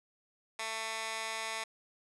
15% pulse tone with high-pass filter, 222.5 Hz, A3, 20 cents sharp, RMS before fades -38 dBFS, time 0.59-1.64 s, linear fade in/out 5 ms, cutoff 1300 Hz, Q 0.95, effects resampled to 24000 Hz

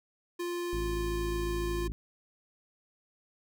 square tone, 349.2 Hz, F4, in tune, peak -33 dBFS, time 0.39-1.88 s, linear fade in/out 10 ms
harmonic tone, 53.9 Hz, A1, 35 cents flat, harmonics 1 / 2 / 3 / 4 / 5 / 6 / 7, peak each -33 / -44 / -44 / -50 / -48 / -54 / -53 dBFS, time 0.73-1.92 s, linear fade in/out 0 ms
effects none

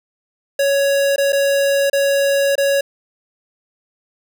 square tone with dropouts, 557 Hz, C#5, 8 cents sharp, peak -14 dBFS, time 0.59-2.81 s, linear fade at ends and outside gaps 5 ms, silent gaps 1.161-1.18 / 1.323-1.329 / 1.899-1.93 / 2.555-2.579 s, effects none

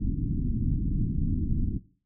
pink low-pass noise, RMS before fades -27 dBFS, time 0-1.79 s, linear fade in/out 20 ms, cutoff 290 Hz, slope 48 dB/octave, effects noise-tail reverb RT60 0.4 s tail -17 dB re dry

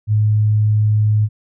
sine tone, 106.6 Hz, G#2, 46 cents sharp, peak -11 dBFS, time 0.07-1.29 s, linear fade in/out 50 ms, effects none

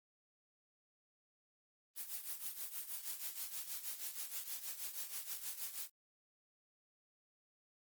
blue noise with tremolo, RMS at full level -41 dBFS, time 1.95-5.9 s, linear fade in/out 50 ms, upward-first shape triangle, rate 6.3 Hz, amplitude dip 80%, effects Opus 24 kbps

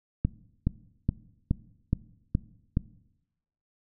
click train, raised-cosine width 5 ms, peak -11 dBFS, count 7, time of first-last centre 0.25-2.771 s, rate 2.38 Hz, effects noise-tail reverb RT60 0.9 s tail -20 dB re dry

